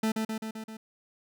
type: tone with echo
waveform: 40% pulse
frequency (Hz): 220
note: A3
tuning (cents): 0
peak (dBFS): -24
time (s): 0.03-0.12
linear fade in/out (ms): 5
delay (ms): 130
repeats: 5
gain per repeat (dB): -3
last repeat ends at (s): 0.77
effects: none